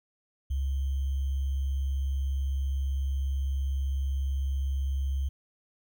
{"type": "tone with sample-and-hold", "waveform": "sine", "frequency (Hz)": 67.9, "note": "C#2", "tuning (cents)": -35, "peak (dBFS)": -26, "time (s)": [0.5, 5.29], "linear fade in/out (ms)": 10, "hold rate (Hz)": 3150, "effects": []}